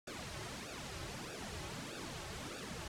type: noise with flanger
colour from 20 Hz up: pink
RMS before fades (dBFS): -45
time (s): 0.07-2.88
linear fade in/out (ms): 5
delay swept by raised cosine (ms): 0.96 to 4.26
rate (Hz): 1.6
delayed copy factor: -0.85
effects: low-pass 8000 Hz 12 dB/octave